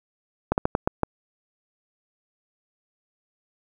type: slowing click train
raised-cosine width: 1 ms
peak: -6 dBFS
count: 6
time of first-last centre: 0.52-1.033 s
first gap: 59 ms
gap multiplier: 1.28
effects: 8-bit